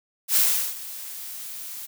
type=noise with ADSR envelope; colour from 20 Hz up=blue; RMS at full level=-18 dBFS; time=0.28-1.87 s; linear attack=82 ms; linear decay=380 ms; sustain=-18 dB; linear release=23 ms; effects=none